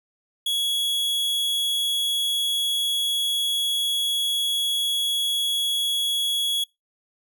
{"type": "tone", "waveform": "45% pulse", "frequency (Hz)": 3349, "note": "G#7", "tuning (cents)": 14, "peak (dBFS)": -22, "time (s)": [0.46, 6.64], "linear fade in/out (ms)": 5, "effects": ["noise-tail reverb RT60 0.2 s tail -24 dB re dry"]}